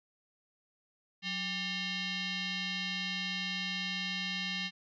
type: tone with frequency modulation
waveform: sine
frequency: 183.9 Hz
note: F#3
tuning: 10 cents flat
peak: -33 dBFS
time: 1.22-4.71 s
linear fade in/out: 50 ms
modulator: 986 Hz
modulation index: 4.1
effects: none